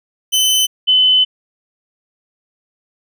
sawtooth / sine tone pair in turn, 3040 / 3028 Hz, F#7 / F#7, +46 / +39 cents, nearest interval unison, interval 7 cents, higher first, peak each -8 dBFS, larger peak neither, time 0.32-0.67 / 0.87-1.25 s, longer second, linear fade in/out 20 ms, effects none

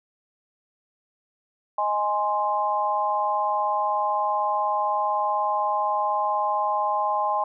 sine chord, Ab major, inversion second, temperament equal, 622.3 / 830.6 / 1046.5 Hz, Eb5 / Ab5 / C6, 0 / 0 / 0 cents, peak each -29 / -24 / -25 dBFS, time 1.78-7.44 s, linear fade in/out 5 ms, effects none

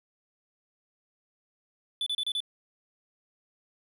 triangle tone bursts, 3481 Hz, A7, 19 cents flat, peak -26 dBFS, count 5, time 2.01-2.404 s, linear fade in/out 2 ms, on 54 ms, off 31 ms, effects none

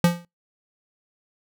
square tone with exponential decay, 173 Hz, F3, 16 cents flat, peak -12 dBFS, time 0.04-0.25 s, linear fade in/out 2 ms, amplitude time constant 45 ms, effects noise-tail reverb RT60 0.2 s tail -25 dB re dry

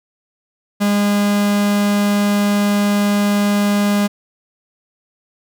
45% pulse tone, 204.4 Hz, G#3, 27 cents flat, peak -13 dBFS, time 0.8-4.08 s, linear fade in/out 20 ms, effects none

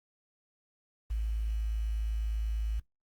sine tone with quantisation, 54.2 Hz, A1, 25 cents flat, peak -29 dBFS, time 1.1-2.8 s, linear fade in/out 10 ms, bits 9, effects noise-tail reverb RT60 0.1 s tail -19 dB re dry + Opus 24 kbps

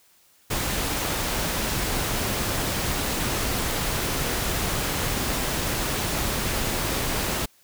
pink noise, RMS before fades -26 dBFS, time 0.5-7.46 s, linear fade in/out 10 ms, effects white hiss -59 dBFS RMS until 7.63 s

